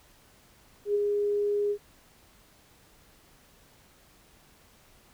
sine tone with ADSR envelope, 410.8 Hz, G#4, 19 cents flat, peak -21 dBFS, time 0.85-1.78 s, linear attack 97 ms, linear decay 21 ms, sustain -3 dB, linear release 71 ms, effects pink hiss -59 dBFS RMS until 5.13 s

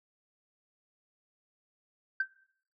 sine tone with exponential decay, 1557 Hz, G6, 12 cents flat, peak -22 dBFS, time 2.2-2.28 s, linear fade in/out 5 ms, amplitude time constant 16 ms, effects noise-tail reverb RT60 0.6 s tail -19 dB re dry + tanh soft clip ceiling -20 dBFS

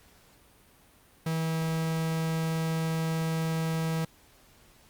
45% pulse tone, 161.7 Hz, E3, 33 cents flat, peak -27 dBFS, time 1.26-4.05 s, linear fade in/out 5 ms, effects pink hiss -59 dBFS RMS until 4.89 s + Opus 48 kbps

